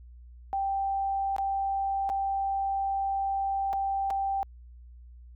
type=tone with dropouts; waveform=sine; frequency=784 Hz; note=G5; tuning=in tune; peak=-26 dBFS; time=0.53-4.43 s; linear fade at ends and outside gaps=0 ms; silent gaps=1.364-1.383 / 2.092-2.099 / 3.73-3.734 / 4.103-4.107 s; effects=added 60 Hz sine -46 dBFS peak until 5.35 s